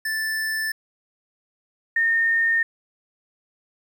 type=tone pair in turn; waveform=square / sine; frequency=1760 / 1828.8 Hz; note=A6 / A#6; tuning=0 / -34 cents; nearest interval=minor second; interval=66 cents; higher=second; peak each=-24 / -17 dBFS; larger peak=second; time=0.05-0.72 / 1.96-2.63 s; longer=neither; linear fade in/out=5 ms; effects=9-bit